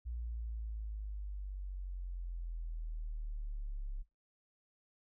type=exponential sweep; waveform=sine; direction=down; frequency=59.3 to 33.93 Hz; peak=-38 dBFS; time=0.05-4.03 s; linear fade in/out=20 ms; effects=noise-tail reverb RT60 0.2 s tail -17 dB re dry